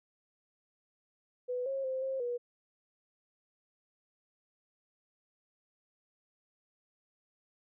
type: tone with pitch steps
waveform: sine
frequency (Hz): 497 / 541 / 522 / 532 / 484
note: B4 / C#5 / C5 / C5 / B4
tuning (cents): +11 / -42 / -4 / +29 / -35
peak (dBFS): -32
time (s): 1.48-2.38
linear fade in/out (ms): 20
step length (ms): 180
effects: none